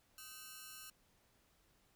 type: ring-modulated tone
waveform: 5% pulse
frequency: 1396.9 Hz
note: F6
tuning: in tune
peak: -36 dBFS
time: 0.18-0.9 s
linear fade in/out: 2 ms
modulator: 140 Hz
effects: pink hiss -73 dBFS RMS until 1.95 s